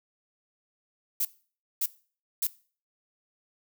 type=noise bursts; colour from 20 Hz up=violet; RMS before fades=-27 dBFS; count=3; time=1.2-2.47 s; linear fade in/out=5 ms; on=50 ms; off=560 ms; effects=noise-tail reverb RT60 0.4 s tail -19 dB re dry